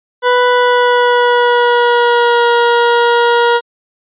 20% pulse tone with pitch glide, 493.9 to 474.3 Hz, B4 to A#4, 0 to +30 cents, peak -3 dBFS, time 0.22-3.61 s, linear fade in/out 50 ms, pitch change -70 cents, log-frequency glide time 0.46-2.48 s, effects resampled to 8000 Hz

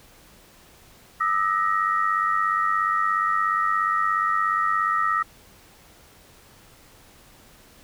sine tone cluster, 1211 / 1308 / 1885 Hz, D#6 / E6 / A#6, -47 / -14 / +19 cents, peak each -25 / -22 / -27 dBFS, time 1.2-5.23 s, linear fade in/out 10 ms, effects pink hiss -52 dBFS RMS until 7.83 s

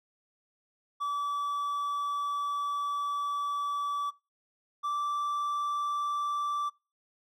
triangle tone pair in turn, 1152 / 1167.4 Hz, D6 / D6, -34 / -11 cents, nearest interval unison, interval 23 cents, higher second, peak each -27 dBFS, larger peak neither, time 1-4.11 / 4.83-6.7 s, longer first, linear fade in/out 20 ms, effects noise-tail reverb RT60 0.3 s tail -24 dB re dry

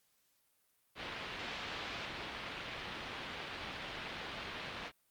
white low-pass noise, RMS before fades -43 dBFS, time 0.95-4.92 s, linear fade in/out 50 ms, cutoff 3600 Hz, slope 24 dB/octave, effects white hiss -75 dBFS RMS until 5.1 s + Opus 48 kbps

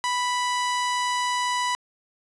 sawtooth tone, 987.8 Hz, B5, in tune, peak -19 dBFS, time 0.04-1.75 s, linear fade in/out 0 ms, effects resampled to 22050 Hz + 8-bit

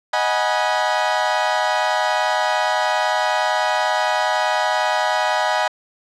30% pulse chord, G# minor seventh, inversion second, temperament equal with one note detuned, 622.3 / 740 / 830.6 / 971.4 Hz, D#5 / F#5 / G#5 / B5, 0 / 0 / 0 / -29 cents, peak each -20 dBFS, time 0.13-5.68 s, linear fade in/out 5 ms, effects low-pass 5000 Hz 12 dB/octave

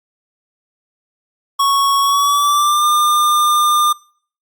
square tone with pitch glide, 1108.7 to 1202.1 Hz, C#6 to D6, 0 to +40 cents, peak -12 dBFS, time 1.59-3.93 s, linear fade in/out 10 ms, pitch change +140 cents, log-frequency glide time 2-2.86 s, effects noise-tail reverb RT60 0.5 s tail -23 dB re dry + Opus 48 kbps

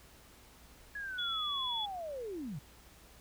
sine linear sweep, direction down, 1691 to 125.3 Hz, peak -38 dBFS, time 0.95-2.59 s, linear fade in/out 5 ms
sine tone, 3400 Hz, G#7, 40 cents sharp, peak -34 dBFS, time 1.18-1.86 s, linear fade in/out 10 ms
effects added 60 Hz sine -61 dBFS peak until 3.2 s + pink hiss -59 dBFS RMS until 3.2 s

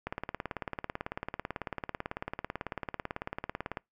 click train, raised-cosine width 0.5 ms, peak -19 dBFS, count 68, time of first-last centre 0.07-3.772 s, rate 18.1 Hz, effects noise-tail reverb RT60 0.2 s tail -26 dB re dry

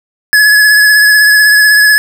square tone with vibrato, 1697 Hz, G#6, 37 cents sharp, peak -4 dBFS, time 0.33-1.98 s, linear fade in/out 0 ms, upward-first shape triangle, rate 16 Hz, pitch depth 30 cents each way, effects none

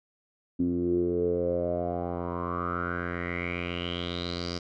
10% pulse tone with low-pass filter sweep, 87.31 Hz, F2, in tune, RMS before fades -30 dBFS, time 0.59-4.59 s, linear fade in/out 10 ms, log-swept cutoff 270 to 5100 Hz, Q 7.4, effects none

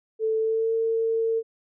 sine tone with pitch glide, 441.2 to 451.8 Hz, A4 to A4, +5 to +46 cents, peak -21 dBFS, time 0.19-1.43 s, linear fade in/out 50 ms, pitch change +41 cents, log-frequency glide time 0.38-0.73 s, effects none

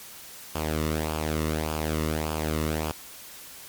sawtooth tone with flanger, 77.78 Hz, D#2, in tune, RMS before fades -28 dBFS, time 0.55-2.92 s, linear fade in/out 5 ms, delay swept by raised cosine 0.5 to 1.28 ms, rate 1.7 Hz, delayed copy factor -0.65, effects white hiss -44 dBFS RMS until 3.68 s + MP3 96 kbps

